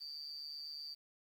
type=tone with amplitude modulation; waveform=sine; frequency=4655 Hz; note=D8; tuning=16 cents flat; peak=-39 dBFS; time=0-0.95 s; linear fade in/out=20 ms; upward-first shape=sine; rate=148 Hz; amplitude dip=90%; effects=tanh soft clip ceiling -37 dBFS + 11-bit